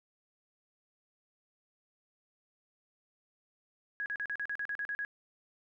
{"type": "tone bursts", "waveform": "sine", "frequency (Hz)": 1661.2, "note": "G#6", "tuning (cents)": 0, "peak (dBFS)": -33, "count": 11, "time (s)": [4, 5.049], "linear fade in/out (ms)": 0, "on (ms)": 59, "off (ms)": 40, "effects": []}